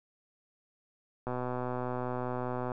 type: click train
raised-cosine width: 1 ms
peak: -21 dBFS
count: 182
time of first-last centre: 1.27-2.718 s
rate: 125 Hz
effects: none